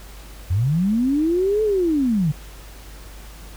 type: linear two-way sweep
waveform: sine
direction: up then down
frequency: 81.2 to 440 to 139.4 Hz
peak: -16 dBFS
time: 0.5-2.32 s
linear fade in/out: 10 ms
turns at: 1.63 s
effects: added 50 Hz sine -38 dBFS peak until 3.56 s + pink hiss -44 dBFS RMS until 3.56 s